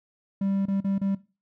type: tone with dropouts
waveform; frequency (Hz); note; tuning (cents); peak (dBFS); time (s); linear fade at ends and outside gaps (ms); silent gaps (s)
triangle; 196; G3; 0; -21; 0.41-1.15; 5; 0.656-0.682 / 0.805-0.844 / 0.982-1.014
effects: noise-tail reverb RT60 0.3 s tail -18 dB re dry